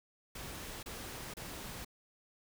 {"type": "noise bursts", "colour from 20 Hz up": "pink", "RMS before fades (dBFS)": -45, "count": 3, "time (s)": [0.35, 1.848], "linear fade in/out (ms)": 5, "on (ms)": 480, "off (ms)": 29, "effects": []}